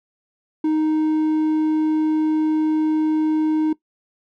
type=tone with hard clipping; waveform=sine; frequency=311.1 Hz; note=D#4; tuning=in tune; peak=-17 dBFS; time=0.64-3.73 s; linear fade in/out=5 ms; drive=3 dB; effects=noise-tail reverb RT60 0.1 s tail -19 dB re dry